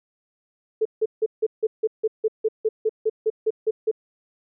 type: tone bursts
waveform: sine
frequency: 438 Hz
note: A4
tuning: 8 cents flat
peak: -17 dBFS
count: 16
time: 0.81-3.914 s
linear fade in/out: 10 ms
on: 44 ms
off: 160 ms
effects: none